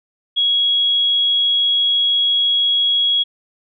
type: tone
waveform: sine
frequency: 3322 Hz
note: G#7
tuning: in tune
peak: -13 dBFS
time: 0.36-3.24 s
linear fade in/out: 20 ms
effects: none